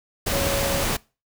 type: tone in noise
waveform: sine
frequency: 554.4 Hz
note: C#5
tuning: in tune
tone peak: -26 dBFS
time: 0.32-0.84 s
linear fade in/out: 10 ms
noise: pink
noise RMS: -24 dBFS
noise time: 0.26-0.97 s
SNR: -5 dB
effects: noise-tail reverb RT60 0.3 s tail -23 dB re dry

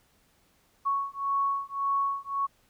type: beating tone pair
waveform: sine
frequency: 1108.7 / 1110.5 Hz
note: C#6 / C#6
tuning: 0 / +3 cents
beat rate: 1.8 Hz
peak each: -29 dBFS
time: 0.85-2.47 s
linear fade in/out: 20 ms
effects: pink hiss -66 dBFS RMS until 2.69 s

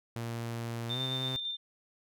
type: tone with pitch glide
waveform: sawtooth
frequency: 116.54 to 130.06 Hz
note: A#2 to C3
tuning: 0 to -10 cents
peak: -31 dBFS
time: 0.16-1.36 s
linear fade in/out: 0 ms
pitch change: +190 cents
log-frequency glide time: 0.89-0.99 s
type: tone with tremolo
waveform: sine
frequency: 3594 Hz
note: A7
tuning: 36 cents sharp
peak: -32 dBFS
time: 0.89-1.57 s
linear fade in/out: 20 ms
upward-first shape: square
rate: 8.9 Hz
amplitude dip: 30%
effects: none

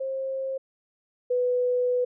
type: tone pair in turn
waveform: sine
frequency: 533 / 495.7 Hz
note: C5 / B4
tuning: +32 / +6 cents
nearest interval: minor second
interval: 126 cents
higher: first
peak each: -27 / -21 dBFS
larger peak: second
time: 0-0.58 / 1.3-2.05 s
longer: second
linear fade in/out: 10 ms
effects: none

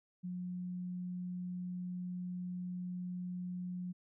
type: tone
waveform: sine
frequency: 179.9 Hz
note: F#3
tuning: 48 cents flat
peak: -38 dBFS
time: 0.23-3.93 s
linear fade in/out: 20 ms
effects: none

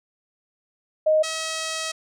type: tone pair in turn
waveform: sine / 5% pulse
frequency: 622.3 / 640.9 Hz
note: D#5 / E5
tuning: 0 / -49 cents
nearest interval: minor second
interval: 51 cents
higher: second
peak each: -15 dBFS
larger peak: neither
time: 1.06-1.23 / 1.23-1.92 s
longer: second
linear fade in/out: 10 ms
effects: low-pass 11000 Hz 12 dB/octave

